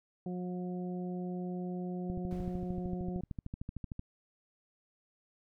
harmonic tone, 180 Hz, F#3, 47 cents flat, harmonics 1 / 2 / 3 / 4, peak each -36 / -42 / -50 / -49 dBFS, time 0.26-3.21 s, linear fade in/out 2 ms
click train, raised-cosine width 5 ms, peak -27 dBFS, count 26, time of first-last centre 2.1-3.994 s, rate 13.2 Hz
brown noise with exponential decay, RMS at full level -45 dBFS, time 2.31-3.46 s, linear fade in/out 0 ms, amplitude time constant 250 ms
effects none

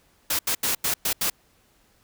white noise bursts at uneven times, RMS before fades -24 dBFS, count 6, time 0.3-0.39 / 0.47-0.55 / 0.63-0.75 / 0.84-0.94 / 1.05-1.13 / 1.21-1.3 s, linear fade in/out 5 ms, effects pink hiss -62 dBFS RMS until 2.03 s

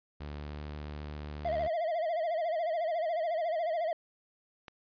sawtooth tone with pitch glide, 73.42 to 74.36 Hz, D2 to D2, 0 to +22 cents, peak -35 dBFS, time 0.2-1.68 s, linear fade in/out 10 ms, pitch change +22 cents, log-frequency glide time 0.39-0.57 s
triangle tone with vibrato, 659.3 Hz, E5, in tune, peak -27 dBFS, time 1.45-3.93 s, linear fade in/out 2 ms, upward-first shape sine, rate 14 Hz, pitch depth 110 cents each way
click, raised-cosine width 0.3 ms, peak -29 dBFS, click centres 4.682 s
effects resampled to 11025 Hz

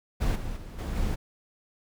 brown noise with level steps, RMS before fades -25 / -34 / -40 / -31 / -28 dBFS, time 0.2-1.16 s, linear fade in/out 20 ms, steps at 0.35 / 0.56 / 0.78 / 0.95 s, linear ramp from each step 10 ms, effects none

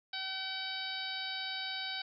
harmonic tone with a mistuned harmonic, 763 Hz, G5, 47 cents flat, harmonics 1 / 2 / 3 / 4 / 5 / 6 / 7, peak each -46 / -43 / -45 / -44 / -41 / -43 / -52 dBFS, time 0.13-2.02 s, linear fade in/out 5 ms, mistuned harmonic 7, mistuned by -67 cents, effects none

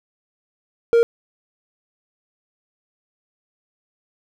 triangle tone, 466.2 Hz, A#4, in tune, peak -9 dBFS, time 0.93-1.03 s, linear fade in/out 0 ms, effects none

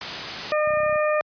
white noise, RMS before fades -29 dBFS, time 0.01-0.52 s, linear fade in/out 2 ms
harmonic tone, 607 Hz, D#5, 43 cents flat, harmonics 1 / 2 / 3 / 4, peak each -20 / -26 / -30 / -32 dBFS, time 0.52-1.21 s, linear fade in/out 0 ms
clicks, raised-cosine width 5 ms, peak -28 dBFS, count 10, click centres 0.674 / 0.706 / 0.737 / 0.772 / 0.803 / 0.833 / 0.863 / 0.895 / 0.926 / 0.958 s
effects high-pass 80 Hz 12 dB/octave + resampled to 11025 Hz

